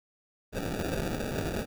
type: noise with sample-and-hold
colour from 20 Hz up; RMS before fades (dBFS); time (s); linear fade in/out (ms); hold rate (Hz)
blue; -32; 0.52-1.66; 50; 1050
effects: none

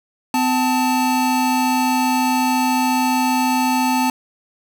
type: tone pair together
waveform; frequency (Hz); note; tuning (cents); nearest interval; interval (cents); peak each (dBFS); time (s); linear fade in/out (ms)
square; 255.2 / 880; C4 / A5; -43 / 0; octave + major sixth; 2143; -19; 0.34-4.1; 2
effects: none

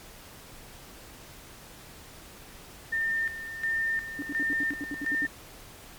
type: tone with tremolo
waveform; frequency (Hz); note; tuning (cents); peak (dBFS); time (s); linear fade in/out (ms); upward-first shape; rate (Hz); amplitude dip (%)
sine; 1807; A6; +46; -25; 2.92-5.27; 10; square; 1.4; 70
type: tone bursts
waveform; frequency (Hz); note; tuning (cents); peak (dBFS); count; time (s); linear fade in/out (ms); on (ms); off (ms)
sine; 286.9; D4; -40; -31; 11; 4.19-5.252; 0; 32; 71
effects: pink hiss -48 dBFS RMS until 5.98 s + MP3 96 kbps

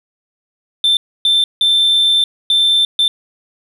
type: tone bursts at uneven times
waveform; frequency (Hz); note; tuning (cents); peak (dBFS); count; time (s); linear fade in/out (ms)
sine; 3556; A7; +18; -7; 5; 0.84-0.97 / 1.25-1.44 / 1.61-2.24 / 2.5-2.85 / 2.99-3.08; 2
effects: tanh soft clip ceiling -8 dBFS + 8-bit

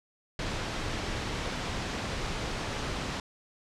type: low-pass noise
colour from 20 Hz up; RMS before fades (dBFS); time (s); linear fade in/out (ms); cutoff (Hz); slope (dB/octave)
pink; -34; 0.39-3.2; 2; 5500; 12
effects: low-pass 9000 Hz 12 dB/octave

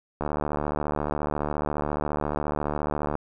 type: click train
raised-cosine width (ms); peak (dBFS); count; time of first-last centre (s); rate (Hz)
1; -13; 220; 0.21-3.154; 74.4
effects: none

